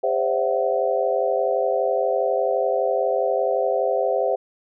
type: tone cluster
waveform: sine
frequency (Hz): 403.6 / 521 / 573 / 664 / 749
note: G#4 / C5 / D5 / E5 / F#5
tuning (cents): -49 / -7 / -43 / +12 / +21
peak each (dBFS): -26 / -22 / -30 / -24 / -27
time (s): 0.03-4.36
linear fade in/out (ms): 10
effects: none